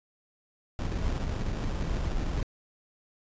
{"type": "noise with sample-and-hold", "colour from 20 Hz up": "brown", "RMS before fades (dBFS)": -30, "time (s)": [0.79, 2.43], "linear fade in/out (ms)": 0, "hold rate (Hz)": 2100, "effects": ["resampled to 16000 Hz"]}